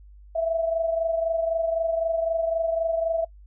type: tone pair together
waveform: sine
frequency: 656 / 679.9 Hz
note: E5 / F5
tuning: -9 / -47 cents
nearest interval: minor second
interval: 62 cents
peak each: -22 / -30 dBFS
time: 0.35-3.25 s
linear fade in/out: 10 ms
effects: noise-tail reverb RT60 0.1 s tail -25 dB re dry + added 50 Hz sine -45 dBFS peak until 3.46 s

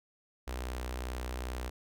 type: tone with notch filter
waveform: sawtooth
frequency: 62.5 Hz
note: B1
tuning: 21 cents sharp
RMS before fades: -38 dBFS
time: 0.47-1.7 s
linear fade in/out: 10 ms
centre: 150 Hz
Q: 0.59
effects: none

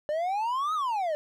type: exponential two-way sweep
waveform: triangle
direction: up then down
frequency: 586 to 1296 to 586 Hz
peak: -24 dBFS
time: 0.09-1.15 s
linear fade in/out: 0 ms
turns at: 0.74 s
effects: none

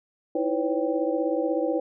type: tone cluster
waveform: sine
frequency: 318.6 / 334.9 / 506 / 560 / 783 Hz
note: D#4 / E4 / B4 / C#5 / G5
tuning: +41 / +27 / +42 / +18 / -2 cents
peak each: -28 / -30 / -27 / -29 / -35 dBFS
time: 0.35-1.8 s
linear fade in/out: 5 ms
effects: none

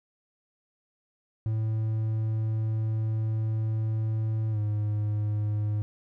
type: tone with pitch glide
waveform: triangle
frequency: 110 to 105.28 Hz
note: A2 to G#2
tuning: 0 to +24 cents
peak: -23 dBFS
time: 1.46-5.82 s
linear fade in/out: 0 ms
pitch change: -76 cents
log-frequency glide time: 4.51-4.58 s
effects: none

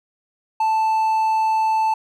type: tone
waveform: triangle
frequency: 880 Hz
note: A5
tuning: in tune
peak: -14 dBFS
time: 0.6-1.94 s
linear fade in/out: 5 ms
effects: none

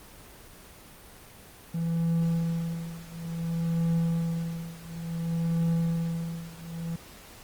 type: tone with tremolo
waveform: triangle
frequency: 166.5 Hz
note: E3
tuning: 18 cents sharp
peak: -20 dBFS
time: 1.74-6.96 s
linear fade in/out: 5 ms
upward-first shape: triangle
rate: 0.57 Hz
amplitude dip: 95%
effects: pink hiss -49 dBFS RMS until 7.43 s + Opus 24 kbps

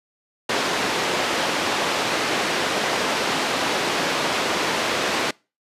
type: band-pass noise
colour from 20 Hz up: pink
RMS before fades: -23 dBFS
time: 0.49-5.31 s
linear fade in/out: 5 ms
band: 320 to 4800 Hz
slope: 12 dB/octave
effects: noise-tail reverb RT60 0.3 s tail -25 dB re dry + resampled to 32000 Hz

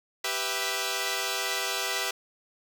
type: chord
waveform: 5% pulse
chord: E minor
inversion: first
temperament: equal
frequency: 392 / 493.9 / 659.3 Hz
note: G4 / B4 / E5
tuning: 0 / 0 / 0 cents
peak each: -21 dBFS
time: 0.24-2.11 s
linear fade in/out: 5 ms
effects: none

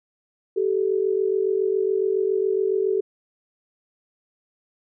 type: tone pair together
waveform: sine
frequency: 385.2 / 432.4 Hz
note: G4 / A4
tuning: -30 / -30 cents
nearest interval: major second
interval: 200 cents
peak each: -21 / -23 dBFS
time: 0.56-3.01 s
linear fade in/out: 10 ms
effects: none

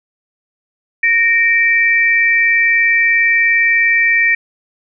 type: tone pair together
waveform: sine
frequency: 1848.5 / 2329 Hz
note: A#6 / D7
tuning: -15 / -15 cents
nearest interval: major third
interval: 400 cents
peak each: -12 dBFS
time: 1.03-4.35 s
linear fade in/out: 5 ms
effects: none

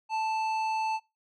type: tone with tanh clipping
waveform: sine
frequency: 880 Hz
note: A5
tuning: in tune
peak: -29 dBFS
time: 0.09-1 s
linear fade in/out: 50 ms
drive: 12 dB
effects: noise-tail reverb RT60 0.2 s tail -19 dB re dry

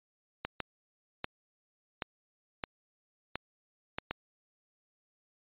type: clicks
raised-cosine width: 0.3 ms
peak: -17 dBFS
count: 8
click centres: 0.45 / 0.603 / 1.244 / 2.022 / 2.638 / 3.356 / 3.985 / 4.11 s
effects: resampled to 8000 Hz

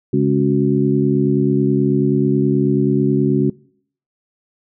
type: harmonic tone with a mistuned harmonic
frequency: 69.3 Hz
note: C#2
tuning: in tune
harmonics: 2 / 3 / 4 / 5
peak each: -18 / -18 / -18 / -18 dBFS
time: 0.13-3.5 s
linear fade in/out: 5 ms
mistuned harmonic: 5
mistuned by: +110 cents
effects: noise-tail reverb RT60 0.6 s tail -23 dB re dry

